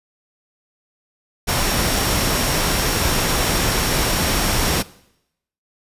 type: tone in noise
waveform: sine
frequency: 5560 Hz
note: F8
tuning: 9 cents flat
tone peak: -29 dBFS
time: 1.47-4.83 s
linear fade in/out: 20 ms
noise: pink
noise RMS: -19 dBFS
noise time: 1.47-4.83 s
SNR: -13 dB
effects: noise-tail reverb RT60 0.8 s tail -20 dB re dry + resampled to 32000 Hz